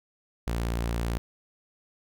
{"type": "tone", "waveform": "sawtooth", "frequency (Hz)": 57.9, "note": "A#1", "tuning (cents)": -11, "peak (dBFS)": -23, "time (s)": [0.47, 1.18], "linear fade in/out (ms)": 0, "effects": []}